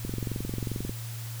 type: click train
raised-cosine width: 3 ms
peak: -19 dBFS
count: 20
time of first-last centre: 0.05-0.894 s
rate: 22.5 Hz
effects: added 115 Hz sine -35 dBFS peak until 1.4 s + white hiss -44 dBFS RMS until 1.4 s